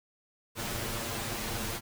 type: noise with comb filter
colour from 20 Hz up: pink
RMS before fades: -35 dBFS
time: 0.55-1.81 s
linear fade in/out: 50 ms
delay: 8.7 ms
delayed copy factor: +0.8
effects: none